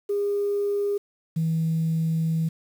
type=tone pair in turn; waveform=sine; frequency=406.2 / 161.95 Hz; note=G#4 / E3; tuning=-38 / -30 cents; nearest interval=octave + major third; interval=1592 cents; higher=first; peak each=-21 / -20 dBFS; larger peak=second; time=0.09-0.98 / 1.36-2.49 s; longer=second; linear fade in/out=10 ms; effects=tanh soft clip ceiling -17 dBFS + 8-bit